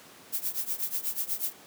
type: noise with tremolo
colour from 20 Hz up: violet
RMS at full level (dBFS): -28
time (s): 0.32-1.53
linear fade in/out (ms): 20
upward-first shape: triangle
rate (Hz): 8.2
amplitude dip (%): 95
effects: pink hiss -51 dBFS RMS until 1.66 s + high-pass 200 Hz 12 dB/octave